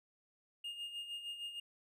triangle tone with tremolo, 2834 Hz, F7, 25 cents sharp, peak -38 dBFS, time 0.64-1.6 s, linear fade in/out 5 ms, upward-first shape sine, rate 6.5 Hz, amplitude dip 60%, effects none

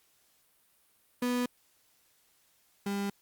35% pulse tone pair in turn, 246.2 / 200.2 Hz, B3 / G3, -5 / +37 cents, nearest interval major third, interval 358 cents, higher first, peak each -26 / -29 dBFS, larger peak first, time 1.22-1.46 / 2.86-3.1 s, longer neither, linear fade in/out 5 ms, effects white hiss -68 dBFS RMS until 3.21 s + Opus 48 kbps

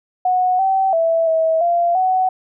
sine tone with pitch steps, 734 / 769 / 659 / 646 / 690 / 747 Hz, F#5 / G5 / E5 / E5 / F5 / F#5, -14 / -33 / -1 / -35 / -21 / +16 cents, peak -13 dBFS, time 0.25-2.29 s, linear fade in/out 5 ms, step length 340 ms, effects none

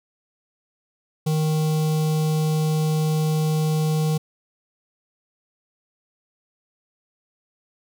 square tone with notch filter, 155.56 Hz, D#3, in tune, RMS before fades -21 dBFS, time 1.26-4.18 s, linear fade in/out 10 ms, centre 1700 Hz, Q 0.68, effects none

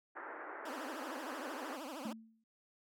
white band-pass noise, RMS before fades -47 dBFS, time 0.15-1.77 s, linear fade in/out 20 ms, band 300 to 1800 Hz, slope 48 dB/octave
15% pulse tone with vibrato, 286.9 Hz, D4, 40 cents flat, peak -37 dBFS, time 0.65-2.13 s, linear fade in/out 5 ms, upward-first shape triangle, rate 13 Hz, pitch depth 290 cents each way
sine tone with exponential decay, 223.5 Hz, A3, 27 cents sharp, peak -37 dBFS, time 2.05-2.44 s, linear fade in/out 5 ms, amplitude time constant 83 ms
effects none

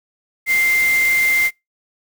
sine tone in noise, 2093 Hz, C7, in tune, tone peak -13 dBFS, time 0.46-1.51 s, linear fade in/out 50 ms, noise white, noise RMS -27 dBFS, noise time 0.46-1.51 s, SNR +11 dB, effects noise-tail reverb RT60 0.2 s tail -26 dB re dry

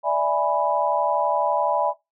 sine chord, E dominant seventh, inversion third, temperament equal, 587.3 / 659.3 / 830.6 / 987.8 Hz, D5 / E5 / G#5 / B5, 0 / 0 / 0 / 0 cents, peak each -24 dBFS, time 0.03-1.94 s, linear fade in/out 50 ms, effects noise-tail reverb RT60 0.2 s tail -20 dB re dry

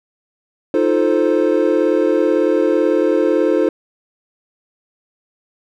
triangle chord, F dominant seventh, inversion third, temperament equal, 311.1 / 349.2 / 440 / 523.3 Hz, Eb4 / F4 / A4 / C5, 0 / 0 / 0 / 0 cents, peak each -16 dBFS, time 0.74-3.69 s, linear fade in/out 2 ms, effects none

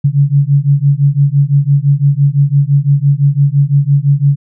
sine beating tone pair, 138.59 / 144.49 Hz, C#3 / D3, 0 / -28 cents, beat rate 5.9 Hz, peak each -10 dBFS, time 0.04-4.36 s, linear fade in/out 10 ms, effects none

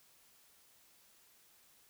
silence, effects white hiss -66 dBFS RMS until 1.89 s

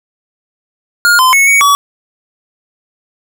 square tone with pitch steps, 1422 / 1029 / 2202 / 2240 / 1137 Hz, F6 / C6 / C#7 / C#7 / C#6, +31 / -29 / -12 / +18 / +44 cents, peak -6 dBFS, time 1.05-1.75 s, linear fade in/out 0 ms, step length 140 ms, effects none

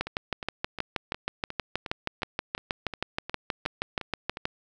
two click trains, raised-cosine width 0.3 ms, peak -19 / -11 dBFS, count 13 / 29, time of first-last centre 0.07-4.371 / 0.01-4.454 s, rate 2.79 / 6.3 Hz, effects none

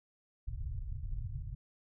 pink low-pass noise, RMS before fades -39 dBFS, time 0.47-1.55 s, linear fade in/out 5 ms, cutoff 140 Hz, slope 96 dB/octave, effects none

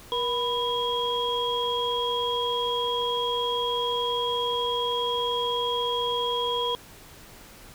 sine tone cluster, 476.4 / 991 / 3280 Hz, A#4 / B5 / G#7, +38 / +6 / -22 cents, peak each -28 dBFS, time 0.12-6.75 s, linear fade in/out 0 ms, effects tanh soft clip ceiling -15 dBFS + pink hiss -48 dBFS RMS until 7.74 s

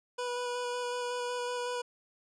25% pulse tone with vibrato, 490.2 Hz, B4, 13 cents flat, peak -29 dBFS, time 0.18-1.82 s, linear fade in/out 10 ms, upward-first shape square, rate 5.4 Hz, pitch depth 10 cents each way, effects resampled to 22050 Hz

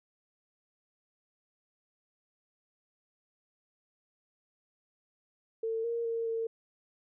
sine tone with pitch steps, 449.5 / 466.3 / 458.7 / 453.9 Hz, A4 / A#4 / A#4 / A#4, +37 / +1 / -28 / -46 cents, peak -30 dBFS, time 5.63-6.47 s, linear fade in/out 5 ms, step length 210 ms, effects none

